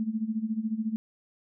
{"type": "tone with tremolo", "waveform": "sine", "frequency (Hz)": 220, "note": "A3", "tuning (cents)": 0, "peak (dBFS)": -24, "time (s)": [0, 0.96], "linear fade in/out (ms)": 0, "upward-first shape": "sine", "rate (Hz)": 14, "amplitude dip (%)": 80, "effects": []}